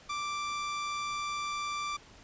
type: tone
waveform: sawtooth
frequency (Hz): 1174.7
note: D6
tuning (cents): 0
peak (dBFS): -29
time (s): 0.09-1.97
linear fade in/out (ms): 10
effects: pink hiss -55 dBFS RMS until 2.23 s + resampled to 16000 Hz